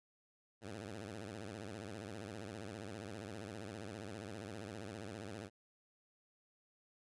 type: tone with vibrato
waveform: 10% pulse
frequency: 103.83 Hz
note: G#2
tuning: in tune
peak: -37 dBFS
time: 0.61-5.5 s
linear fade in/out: 50 ms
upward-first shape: sine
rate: 15 Hz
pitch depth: 190 cents each way
effects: resampled to 24000 Hz